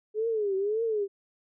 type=tone with vibrato; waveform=sine; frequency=419.5 Hz; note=G#4; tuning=17 cents sharp; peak=-25 dBFS; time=0.14-1.08 s; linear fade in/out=50 ms; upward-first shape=triangle; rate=1.8 Hz; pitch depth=180 cents each way; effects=none